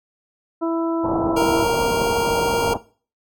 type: harmonic tone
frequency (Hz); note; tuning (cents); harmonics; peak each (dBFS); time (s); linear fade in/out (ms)
330.8; E4; +6; 1 / 2 / 3 / 4; -20 / -26 / -30 / -32; 0.61-1.65; 20
type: low-pass noise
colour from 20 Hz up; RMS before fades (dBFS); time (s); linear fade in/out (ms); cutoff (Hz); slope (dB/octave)
white; -25; 1.03-2.78; 20; 980; 48
type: tone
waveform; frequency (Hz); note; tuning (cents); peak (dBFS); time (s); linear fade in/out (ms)
25% pulse; 466.2; A#4; 0; -15; 1.36-2.74; 10
effects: noise-tail reverb RT60 0.4 s tail -19 dB re dry